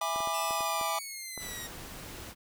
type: chord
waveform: square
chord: E dominant seventh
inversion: none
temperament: just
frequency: 659.3 / 824.1 / 988.9 / 1186.7 Hz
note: E5 / G#5 / B5 / D6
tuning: 0 / -14 / +2 / +18 cents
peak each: -37 / -36 / -38 / -34 dBFS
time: 0.01-0.99 s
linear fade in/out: 5 ms
type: clicks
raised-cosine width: 1 ms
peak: -27 dBFS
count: 7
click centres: 0.16 / 0.205 / 0.274 / 0.508 / 0.607 / 0.812 / 1.377 s
type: exponential sweep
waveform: 10% pulse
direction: down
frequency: 2686 to 1864.7 Hz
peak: -30 dBFS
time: 0.33-1.68 s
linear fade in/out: 20 ms
type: noise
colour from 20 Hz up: pink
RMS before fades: -44 dBFS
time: 1.38-2.35 s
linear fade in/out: 50 ms
effects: none